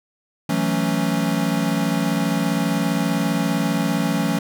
square chord, F# minor seventh, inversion third, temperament equal, 164.81 / 185 / 220 / 277.2 Hz, E3 / F#3 / A3 / C#4, 0 / 0 / 0 / 0 cents, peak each -25 dBFS, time 0.49-4.39 s, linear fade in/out 5 ms, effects none

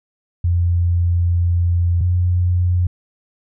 sine tone pair in turn, 86.8 / 89.14 Hz, F2 / F2, -10 / +36 cents, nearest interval unison, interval 46 cents, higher second, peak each -13 dBFS, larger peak neither, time 0.44-2.01 / 2.01-2.87 s, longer first, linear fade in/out 5 ms, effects none

